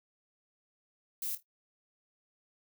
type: noise with echo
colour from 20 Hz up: violet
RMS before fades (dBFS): -36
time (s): 1.22-1.35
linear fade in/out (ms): 2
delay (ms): 26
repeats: 3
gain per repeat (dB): -12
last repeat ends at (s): 1.428
effects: noise-tail reverb RT60 0.1 s tail -17 dB re dry